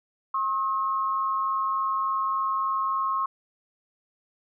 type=tone pair together; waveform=sine; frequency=1075 / 1278.4 Hz; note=C6 / D#6; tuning=+47 / +47 cents; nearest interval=minor third; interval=300 cents; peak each=-24 / -31 dBFS; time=0.34-3.26 s; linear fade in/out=5 ms; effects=none